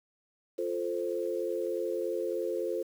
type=chord; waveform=sine; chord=F major; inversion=none; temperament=equal; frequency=349.2 / 440 / 523.3 Hz; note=F4 / A4 / C5; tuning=0 / 0 / 0 cents; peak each=-34 dBFS; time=0.58-2.83 s; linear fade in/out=10 ms; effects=9-bit